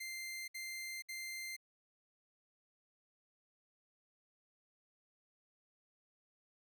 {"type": "tone bursts", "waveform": "sawtooth", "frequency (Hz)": 2089, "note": "C7", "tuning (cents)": -3, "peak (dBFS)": -39, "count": 3, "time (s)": [0, 1.566], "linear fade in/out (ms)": 10, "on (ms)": 480, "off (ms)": 63, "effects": []}